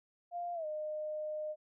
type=tone with pitch glide; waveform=sine; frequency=698.5 to 611.6 Hz; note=F5 to D#5; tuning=0 to -30 cents; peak=-36 dBFS; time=0.31-1.56 s; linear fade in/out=50 ms; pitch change=-230 cents; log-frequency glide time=0.54-0.66 s; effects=none